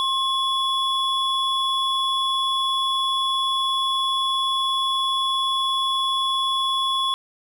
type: tone pair together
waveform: triangle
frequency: 1069 / 3408 Hz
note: C6 / G#7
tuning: +37 / +44 cents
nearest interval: octave + minor sixth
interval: 2007 cents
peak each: -21 dBFS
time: 0-7.14 s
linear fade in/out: 0 ms
effects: none